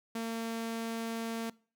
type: tone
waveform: sawtooth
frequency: 227.7 Hz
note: A#3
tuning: 40 cents flat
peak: -30 dBFS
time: 0.15-1.5 s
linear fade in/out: 5 ms
effects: noise-tail reverb RT60 0.4 s tail -22 dB re dry